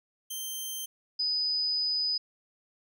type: tone pair in turn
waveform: 10% pulse / sine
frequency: 3136 / 4989 Hz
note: G7 / D#8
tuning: 0 / +4 cents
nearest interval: minor sixth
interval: 804 cents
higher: second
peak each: -26 / -26 dBFS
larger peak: neither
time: 0.3-0.86 / 1.19-2.18 s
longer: second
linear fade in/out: 10 ms
effects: none